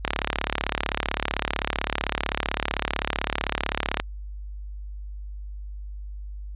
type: click train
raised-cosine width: 0.3 ms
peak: -6 dBFS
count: 142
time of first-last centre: 0.05-4 s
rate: 35.7 Hz
effects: added 50 Hz sine -33 dBFS peak until 6.55 s + resampled to 8000 Hz